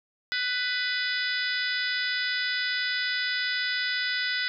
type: harmonic tone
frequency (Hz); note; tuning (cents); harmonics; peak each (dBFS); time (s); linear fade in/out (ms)
497.3; B4; +12; 3 / 4 / 5 / 6 / 7 / 8 / 9 / 10; -30 / -31 / -41 / -40 / -35 / -36 / -40 / -34; 0.32-4.48; 0
effects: none